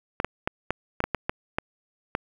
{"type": "clicks", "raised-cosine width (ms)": 0.5, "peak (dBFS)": -9, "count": 10, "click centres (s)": [0.201, 0.246, 0.475, 0.706, 1.004, 1.04, 1.147, 1.295, 1.585, 2.151], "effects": ["7-bit"]}